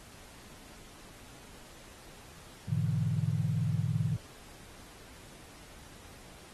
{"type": "chord", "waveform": "sine", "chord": "E dominant seventh", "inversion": "first", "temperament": "equal", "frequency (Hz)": [103.83, 123.47, 146.83, 164.81], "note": ["G#2", "B2", "D3", "E3"], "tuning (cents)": [0, 0, 0, 0], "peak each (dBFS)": -33, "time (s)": [2.68, 4.17], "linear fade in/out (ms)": 10, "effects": ["pink hiss -53 dBFS RMS until 6.53 s", "AAC 32 kbps"]}